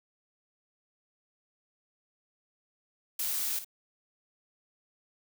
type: noise with echo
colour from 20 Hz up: blue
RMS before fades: -32 dBFS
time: 3.19-3.59 s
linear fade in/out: 5 ms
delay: 56 ms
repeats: 1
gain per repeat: -11 dB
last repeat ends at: 3.646 s
effects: none